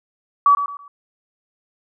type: tone with echo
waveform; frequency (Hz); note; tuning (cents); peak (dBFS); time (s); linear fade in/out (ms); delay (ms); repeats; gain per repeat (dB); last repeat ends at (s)
sine; 1143; D6; -47; -9; 0.46-0.55; 2; 110; 3; -10; 0.88
effects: none